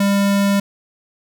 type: tone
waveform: square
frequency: 199.6 Hz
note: G3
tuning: 32 cents sharp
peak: -14 dBFS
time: 0-0.6 s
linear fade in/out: 5 ms
effects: none